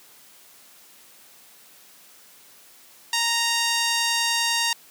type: tone with band-pass filter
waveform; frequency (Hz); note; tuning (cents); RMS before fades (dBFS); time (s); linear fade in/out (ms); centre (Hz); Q
sawtooth; 930; A#5; -4; -23; 3.13-4.73; 2; 5100; 0.82
effects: white hiss -51 dBFS RMS until 4.9 s + high-pass 150 Hz 12 dB/octave